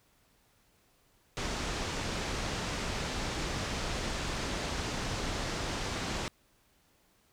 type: low-pass noise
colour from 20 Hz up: pink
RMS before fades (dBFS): -35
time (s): 1.37-6.28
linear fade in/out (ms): 0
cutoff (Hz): 7100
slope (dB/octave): 24
effects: pink hiss -68 dBFS RMS until 7.32 s